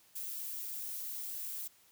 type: noise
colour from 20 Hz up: violet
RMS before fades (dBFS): -41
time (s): 0.15-1.68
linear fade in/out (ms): 10
effects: white hiss -65 dBFS RMS until 1.91 s